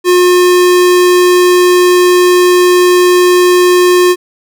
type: tone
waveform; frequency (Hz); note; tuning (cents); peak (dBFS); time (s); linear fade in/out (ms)
square; 358.9; F4; +47; -5; 0.04-4.16; 50
effects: none